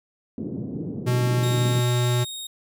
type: band-pass noise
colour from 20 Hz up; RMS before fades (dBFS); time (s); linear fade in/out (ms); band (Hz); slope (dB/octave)
pink; -31; 0.38-1.8; 2; 130 to 370; 24
type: tone with pitch glide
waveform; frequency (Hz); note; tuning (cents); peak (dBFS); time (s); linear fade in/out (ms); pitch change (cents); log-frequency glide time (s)
square; 123.47 to 122.48; B2 to B2; 0 to -14; -20; 1.06-2.25; 20; -14; 1.17-1.54
type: tone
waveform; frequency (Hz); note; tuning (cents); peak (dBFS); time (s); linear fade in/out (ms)
sawtooth; 3729; A#7; 0; -29; 1.43-2.47; 5
effects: none